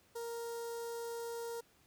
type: tone with notch filter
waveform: sawtooth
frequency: 466.2 Hz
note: A#4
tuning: in tune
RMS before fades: -42 dBFS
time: 0.15-1.61 s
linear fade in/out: 10 ms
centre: 2400 Hz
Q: 0.53
effects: pink hiss -68 dBFS RMS until 1.86 s + high-pass 60 Hz 12 dB/octave